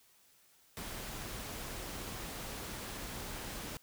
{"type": "noise", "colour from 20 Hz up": "pink", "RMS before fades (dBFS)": -43, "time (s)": [0.77, 3.77], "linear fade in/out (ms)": 0, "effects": ["white hiss -66 dBFS RMS until 3.82 s"]}